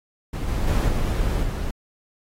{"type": "noise with level steps", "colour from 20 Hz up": "brown", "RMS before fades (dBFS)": [-26, -23, -19, -22, -26], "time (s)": [0.33, 1.71], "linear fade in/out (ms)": 5, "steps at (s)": [0.48, 0.67, 0.88, 1.43], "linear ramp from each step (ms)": 5, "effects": ["AAC 48 kbps"]}